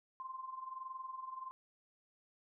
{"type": "tone with amplitude modulation", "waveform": "sine", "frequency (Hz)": 1045, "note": "C6", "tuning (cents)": -2, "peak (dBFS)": -40, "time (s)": [0.2, 1.51], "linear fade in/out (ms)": 0, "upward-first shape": "sine", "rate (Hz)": 21.4, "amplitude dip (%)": 70, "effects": []}